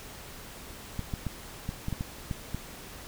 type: clicks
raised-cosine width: 5 ms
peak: -19 dBFS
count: 9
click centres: 0.993 / 1.138 / 1.267 / 1.691 / 1.884 / 1.927 / 2.009 / 2.312 / 2.546 s
effects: pink hiss -45 dBFS RMS until 3.07 s